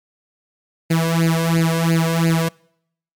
sawtooth tone with flanger, 164.81 Hz, E3, in tune, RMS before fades -17 dBFS, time 0.9-2.49 s, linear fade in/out 10 ms, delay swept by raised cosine 0.43 to 1.93 ms, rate 2.9 Hz, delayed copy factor +0.95, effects noise-tail reverb RT60 0.7 s tail -26 dB re dry + MP3 96 kbps

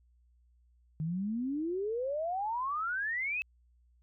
sine exponential sweep, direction up, 151.3 to 2637 Hz, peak -31 dBFS, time 1-3.42 s, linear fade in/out 0 ms, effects added 60 Hz sine -63 dBFS peak until 4.02 s

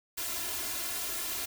white noise with comb filter, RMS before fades -35 dBFS, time 0.17-1.46 s, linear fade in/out 10 ms, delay 2.9 ms, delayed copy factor +1, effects none

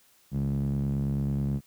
sawtooth tone with band-pass filter, 69.3 Hz, C#2, in tune, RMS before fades -28 dBFS, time 0.31-1.61 s, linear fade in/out 50 ms, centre 170 Hz, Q 4.8, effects white hiss -62 dBFS RMS until 1.66 s

